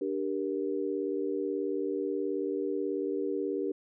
sine chord, G minor, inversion second, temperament just, 294 / 392 / 470.4 Hz, D4 / G4 / Bb4, +2 / 0 / +16 cents, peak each -34 / -32 / -35 dBFS, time 0.01-3.72 s, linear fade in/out 5 ms, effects none

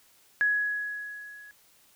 sine tone with level ramp, 1676 Hz, G#6, 15 cents sharp, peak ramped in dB -20 to -46 dBFS, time 0.41-1.51 s, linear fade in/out 0 ms, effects white hiss -61 dBFS RMS until 1.95 s

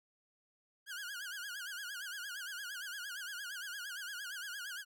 sawtooth tone with vibrato, 1537 Hz, G6, 35 cents flat, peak -38 dBFS, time 0.86-4.85 s, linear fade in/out 50 ms, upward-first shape sine, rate 8.7 Hz, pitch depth 150 cents each way, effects none

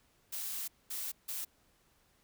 blue noise bursts at uneven times, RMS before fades -39 dBFS, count 3, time 0.32-0.68 / 0.9-1.12 / 1.28-1.45 s, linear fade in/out 10 ms, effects pink hiss -70 dBFS RMS until 2.23 s

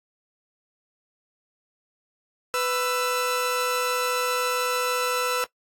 sawtooth tone pair together, 497.5 / 1329 Hz, B4 / E6, +13 / +14 cents, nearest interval octave + perfect fourth, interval 1701 cents, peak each -22 dBFS, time 2.54-5.44 s, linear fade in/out 0 ms, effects noise-tail reverb RT60 0.1 s tail -19 dB re dry + AAC 64 kbps

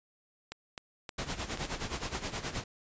clicks, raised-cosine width 0.2 ms, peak -22 dBFS, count 5, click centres 0.52 / 0.778 / 1.092 / 1.574 / 1.652 s
pink noise with tremolo, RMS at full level -34 dBFS, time 1.18-2.64 s, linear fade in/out 5 ms, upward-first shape sine, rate 9.5 Hz, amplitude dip 75%
effects resampled to 16000 Hz

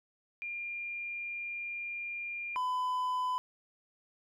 sine / triangle tone pair in turn, 2400 / 1005.3 Hz, D7 / B5, +37 / +30 cents, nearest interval octave + minor third, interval 1507 cents, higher first, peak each -36 / -28 dBFS, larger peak second, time 0.42-2.56 / 2.56-3.38 s, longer first, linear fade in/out 0 ms, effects none

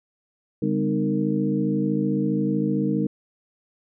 sine tone cluster, 145.4 / 200.8 / 253.2 / 307.2 / 461.7 Hz, D3 / G3 / B3 / D#4 / A#4, -17 / +42 / +43 / -22 / -17 cents, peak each -28 / -24 / -29 / -25 / -30 dBFS, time 0.62-3.07 s, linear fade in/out 5 ms, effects none

